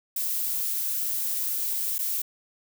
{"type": "noise with dropouts", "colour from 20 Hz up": "violet", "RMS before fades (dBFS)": -28, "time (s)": [0.16, 2.22], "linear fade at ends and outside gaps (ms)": 5, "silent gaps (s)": [1.983, 1.989], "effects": []}